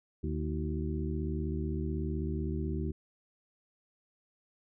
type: harmonic tone with a mistuned harmonic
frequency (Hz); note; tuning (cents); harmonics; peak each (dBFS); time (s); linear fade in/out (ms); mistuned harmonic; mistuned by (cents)
75.9; D#2; -42; 1 / 2 / 3 / 4 / 5; -34 / -37 / -39 / -40 / -41; 0.23-2.92; 10; 4; +95
effects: none